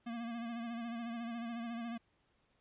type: tone with vibrato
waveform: square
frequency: 233.1 Hz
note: A#3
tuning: in tune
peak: -40 dBFS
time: 0.06-1.98 s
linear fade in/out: 10 ms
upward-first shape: sine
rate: 14 Hz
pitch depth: 43 cents each way
effects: pink hiss -75 dBFS RMS until 2.6 s + resampled to 8000 Hz